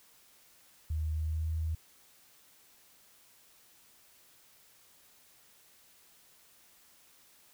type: tone with pitch glide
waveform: sine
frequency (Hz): 78 to 79.82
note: D#2 to D#2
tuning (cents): +5 to +45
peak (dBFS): -30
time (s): 0.9-1.75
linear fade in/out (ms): 5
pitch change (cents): +40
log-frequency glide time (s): 1.15-1.51
effects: white hiss -62 dBFS RMS until 7.53 s